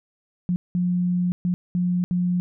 sine tone bursts at uneven times, 178.3 Hz, F3, 36 cents sharp, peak -19 dBFS, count 5, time 0.49-0.56 / 0.75-1.32 / 1.45-1.54 / 1.75-2.04 / 2.11-2.4 s, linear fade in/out 0 ms, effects none

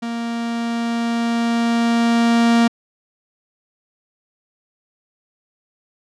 45% pulse tone with level ramp, 233.1 Hz, A#3, in tune, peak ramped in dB -23 to -11 dBFS, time 0.02-2.68 s, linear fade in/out 10 ms, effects low-pass 6000 Hz 12 dB/octave

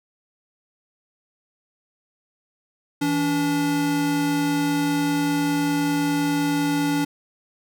square tone pair together, 162.58 / 287.6 Hz, E3 / D4, -24 / -36 cents, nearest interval minor seventh, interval 988 cents, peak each -29 / -21 dBFS, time 3.01-7.05 s, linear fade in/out 10 ms, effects none

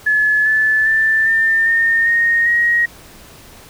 sine tone with pitch steps, 1713 / 1740.9 / 1769.3 / 1798.2 / 1827.5 / 1857.3 / 1887.6 Hz, A6 / A6 / A6 / A6 / A#6 / A#6 / A#6, -47 / -19 / +9 / +37 / -35 / -7 / +21 cents, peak -11 dBFS, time 0.06-2.86 s, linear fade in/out 10 ms, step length 400 ms, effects pink hiss -41 dBFS RMS until 3.69 s

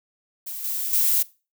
violet noise with level steps, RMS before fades -33 / -27 / -20 dBFS, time 0.46-1.23 s, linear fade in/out 10 ms, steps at 0.64 / 0.93 s, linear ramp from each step 2 ms, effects noise-tail reverb RT60 0.3 s tail -20 dB re dry

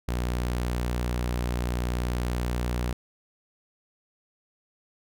sawtooth tone, 60.6 Hz, B1, 32 cents flat, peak -22 dBFS, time 0.08-2.93 s, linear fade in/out 5 ms, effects none

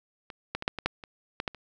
clicks, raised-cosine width 0.3 ms, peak -24 / -14 / -19 / -8 / -18 / -9 / -26 / -14 / -13 / -29 dBFS, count 10, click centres 0.302 / 0.55 / 0.624 / 0.679 / 0.787 / 0.86 / 1.038 / 1.401 / 1.478 / 1.547 s, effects none

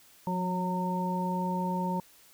harmonic tone with a mistuned harmonic, 183.1 Hz, F#3, 18 cents flat, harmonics 1 / 2 / 3 / 5, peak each -30 / -40 / -39 / -32 dBFS, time 0.27-2 s, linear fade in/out 2 ms, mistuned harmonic 1, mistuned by -29 cents, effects white hiss -58 dBFS RMS until 2.33 s

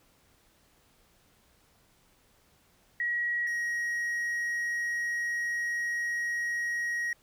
sine / triangle tone pair in turn, 1910 / 1892.4 Hz, A#6 / A#6, +42 / +26 cents, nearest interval unison, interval 16 cents, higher first, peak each -27 dBFS, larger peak neither, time 3-3.47 / 3.47-7.13 s, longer second, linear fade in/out 2 ms, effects pink hiss -65 dBFS RMS until 7.22 s

